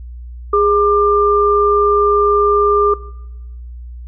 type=tone pair together; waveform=sine; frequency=411.9 / 1192.9 Hz; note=G#4 / D6; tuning=-14 / +27 cents; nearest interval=octave + tritone; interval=1841 cents; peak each=-12 dBFS; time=0.53-2.94 s; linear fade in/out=5 ms; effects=noise-tail reverb RT60 1.0 s tail -20 dB re dry + added 60 Hz sine -28 dBFS peak until 4.07 s